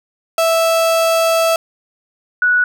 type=tone pair in turn; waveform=35% pulse / sine; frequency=658 / 1470.8 Hz; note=E5 / F#6; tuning=-3 / -11 cents; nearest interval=octave + major second; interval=1392 cents; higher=second; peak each=-10 dBFS; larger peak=neither; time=0.38-1.56 / 2.42-2.64 s; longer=first; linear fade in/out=2 ms; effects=none